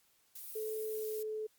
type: noise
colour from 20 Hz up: violet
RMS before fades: -46 dBFS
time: 0.35-1.23 s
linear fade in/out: 5 ms
type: tone with pitch glide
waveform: sine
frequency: 436 to 432.5 Hz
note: A4 to A4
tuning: -16 to -30 cents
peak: -36 dBFS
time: 0.55-1.47 s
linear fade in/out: 10 ms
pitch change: -14 cents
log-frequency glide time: 0.89-1.14 s
effects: white hiss -71 dBFS RMS until 1.58 s + Opus 48 kbps